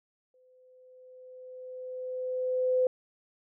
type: tone with exponential growth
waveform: sine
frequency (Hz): 509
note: C5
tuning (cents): -48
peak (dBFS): -21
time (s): 0.34-2.87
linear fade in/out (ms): 2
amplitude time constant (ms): 550
effects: none